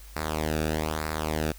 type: tone with flanger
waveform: sawtooth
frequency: 77.78 Hz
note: D#2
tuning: in tune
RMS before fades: -29 dBFS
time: 0.16-1.52 s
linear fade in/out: 5 ms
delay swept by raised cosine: 0.31 to 0.98 ms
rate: 1.1 Hz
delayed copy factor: -0.75
effects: added 50 Hz sine -44 dBFS peak until 1.58 s + white hiss -52 dBFS RMS until 1.58 s